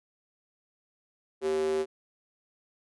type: tone with high-pass filter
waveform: square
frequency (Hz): 77.7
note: D#2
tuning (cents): -2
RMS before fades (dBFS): -28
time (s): 1.41-1.86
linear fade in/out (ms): 50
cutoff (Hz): 390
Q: 6.1
effects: resampled to 24000 Hz